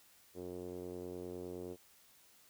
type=tone with low-pass filter; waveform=5% pulse; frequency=89.7 Hz; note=F2; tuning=47 cents sharp; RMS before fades=-45 dBFS; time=0.34-1.77 s; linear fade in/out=50 ms; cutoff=410 Hz; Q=3; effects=white hiss -65 dBFS RMS until 2.49 s